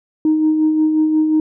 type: tone with tremolo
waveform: sine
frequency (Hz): 311.1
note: D#4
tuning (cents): 0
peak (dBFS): -9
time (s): 0.25-1.4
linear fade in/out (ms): 2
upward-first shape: sine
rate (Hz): 5.6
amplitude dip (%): 40
effects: tanh soft clip ceiling -7 dBFS